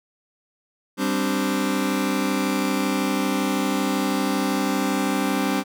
sawtooth chord, G suspended fourth, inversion none, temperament just, 196 / 261.3 / 294 Hz, G3 / C4 / D4, 0 / -2 / +2 cents, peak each -21 dBFS, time 0.97-5.64 s, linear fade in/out 50 ms, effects none

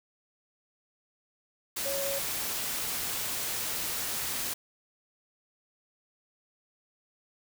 sine tone in noise, 554.4 Hz, C#5, in tune, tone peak -32 dBFS, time 1.85-2.19 s, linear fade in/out 10 ms, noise white, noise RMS -33 dBFS, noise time 1.76-4.54 s, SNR -2 dB, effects none

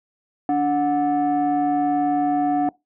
sine tone pair together, 290 / 730.8 Hz, D4 / F#5, -22 / -22 cents, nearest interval octave + major third, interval 1600 cents, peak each -18 dBFS, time 0.49-2.69 s, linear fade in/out 2 ms, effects noise-tail reverb RT60 0.2 s tail -24 dB re dry + tanh soft clip ceiling -14 dBFS

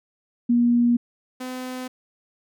sine / sawtooth tone pair in turn, 239.1 / 254.7 Hz, A#3 / C4, +44 / -46 cents, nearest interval minor second, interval 110 cents, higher second, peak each -15 / -26 dBFS, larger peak first, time 0.49-0.97 / 1.4-1.88 s, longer neither, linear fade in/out 10 ms, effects none

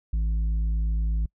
triangle tone with tanh clipping, 54.2 Hz, A1, 25 cents flat, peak -23 dBFS, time 0.13-1.26 s, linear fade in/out 5 ms, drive 10 dB, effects noise-tail reverb RT60 0.1 s tail -26 dB re dry

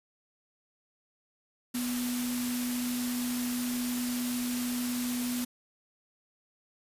sine tone in noise, 245.6 Hz, B3, 9 cents flat, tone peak -30 dBFS, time 1.74-5.45 s, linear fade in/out 10 ms, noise white, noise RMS -37 dBFS, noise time 1.74-5.45 s, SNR +4 dB, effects resampled to 32000 Hz

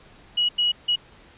sine tone bursts at uneven times, 2911 Hz, F#7, 29 cents flat, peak -18 dBFS, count 3, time 0.37-0.49 / 0.58-0.72 / 0.88-0.96 s, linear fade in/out 10 ms, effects pink hiss -51 dBFS RMS until 1.37 s + resampled to 8000 Hz

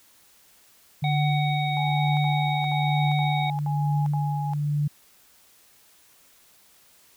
sine tone with tremolo, 146.83 Hz, D3, in tune, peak -20 dBFS, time 1.02-4.88 s, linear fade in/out 10 ms, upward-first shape triangle, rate 1.1 Hz, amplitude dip 50%
harmonic tone, 748 Hz, F#5, 19 cents sharp, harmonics 1 / 3 / 5, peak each -27 / -32 / -34 dBFS, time 1.04-3.5 s, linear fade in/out 2 ms
sine tone bursts, 830.6 Hz, G#5, in tune, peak -30 dBFS, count 6, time 1.77-4.535 s, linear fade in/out 0 ms, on 400 ms, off 73 ms
effects white hiss -57 dBFS RMS until 7.16 s

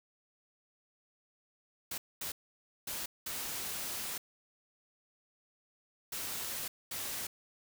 white noise bursts at uneven times, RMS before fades -39 dBFS, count 6, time 1.91-1.98 / 2.21-2.32 / 2.87-3.06 / 3.26-4.18 / 6.12-6.68 / 6.91-7.27 s, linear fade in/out 5 ms, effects none

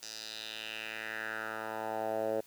10% pulse tone with band-pass filter sweep, 110 Hz, A2, in tune, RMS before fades -38 dBFS, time 0.02-2.41 s, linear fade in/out 10 ms, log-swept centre 5700 to 520 Hz, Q 3, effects white hiss -60 dBFS RMS until 2.46 s + high-pass 60 Hz 12 dB/octave

